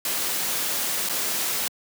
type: noise with dropouts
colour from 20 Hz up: white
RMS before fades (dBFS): -26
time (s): 0.05-1.68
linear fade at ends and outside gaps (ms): 2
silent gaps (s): 1.089-1.095
effects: high-pass 150 Hz 12 dB/octave